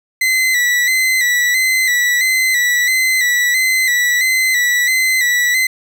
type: tone with vibrato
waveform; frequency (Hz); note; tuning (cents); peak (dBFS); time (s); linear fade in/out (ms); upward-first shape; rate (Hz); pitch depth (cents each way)
40% pulse; 2000; B6; +21; -11; 0.21-5.67; 5; square; 1.5; 43
effects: none